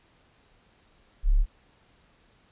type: tone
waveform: sine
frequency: 35.07 Hz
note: C#1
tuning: 21 cents sharp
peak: -17 dBFS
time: 1.23-1.46 s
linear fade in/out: 50 ms
effects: pink hiss -62 dBFS RMS until 2.51 s + resampled to 8000 Hz